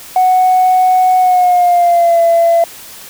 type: tone with pitch glide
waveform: sine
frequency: 740 to 674.7 Hz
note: F#5 to E5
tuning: 0 to +40 cents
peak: -5 dBFS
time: 0.16-2.64 s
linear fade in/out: 2 ms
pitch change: -160 cents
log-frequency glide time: 1.18-2.21 s
effects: tanh soft clip ceiling -3 dBFS + white hiss -33 dBFS RMS until 3.09 s